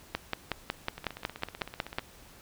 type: two click trains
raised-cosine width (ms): 0.3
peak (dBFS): -24 / -13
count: 17 / 11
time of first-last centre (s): 0.98-1.993 / 0.15-1.985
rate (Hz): 15.8 / 5.45
effects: pink hiss -54 dBFS RMS until 2.41 s